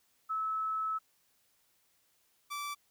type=tone pair in turn; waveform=sine / sawtooth; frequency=1300 / 1162.2 Hz; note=E6 / D6; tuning=-24 / -18 cents; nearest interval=major second; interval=194 cents; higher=first; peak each=-31 / -33 dBFS; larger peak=first; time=0.29-0.99 / 2.5-2.75 s; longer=first; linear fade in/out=20 ms; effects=white hiss -72 dBFS RMS until 2.9 s